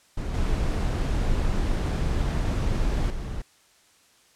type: noise with level steps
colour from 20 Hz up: brown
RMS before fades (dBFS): -29 / -24 / -32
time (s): 0.17-3.42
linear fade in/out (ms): 5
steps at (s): 0.34 / 3.1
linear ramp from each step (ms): 2
effects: white hiss -59 dBFS RMS until 4.35 s + low-pass 9000 Hz 12 dB/octave